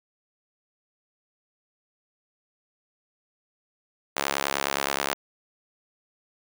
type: tone with high-pass filter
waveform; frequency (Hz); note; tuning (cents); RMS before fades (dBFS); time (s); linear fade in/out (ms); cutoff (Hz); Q
sawtooth; 69.6; C#2; +8; -28; 4.16-5.14; 10; 690; 0.64
effects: none